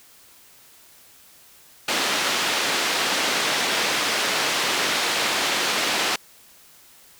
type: band-pass noise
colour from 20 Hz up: white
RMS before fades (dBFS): -23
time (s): 1.88-6.16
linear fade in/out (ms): 5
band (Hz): 240 to 4100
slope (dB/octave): 12
effects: white hiss -51 dBFS RMS until 7.19 s